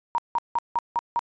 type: tone bursts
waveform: sine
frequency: 943 Hz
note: A#5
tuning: 20 cents sharp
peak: -20 dBFS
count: 6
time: 0.15-1.192 s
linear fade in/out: 0 ms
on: 32 ms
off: 170 ms
effects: resampled to 16000 Hz